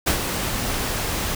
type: noise with ADSR envelope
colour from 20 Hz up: pink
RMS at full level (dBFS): -18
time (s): 0.06-1.35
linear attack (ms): 15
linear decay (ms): 93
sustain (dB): -7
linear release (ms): 4
effects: none